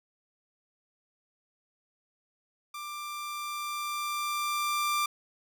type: tone with level ramp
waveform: sawtooth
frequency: 1184 Hz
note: D6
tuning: 14 cents sharp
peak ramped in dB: -34 to -22 dBFS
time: 2.74-5.06 s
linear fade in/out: 5 ms
effects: none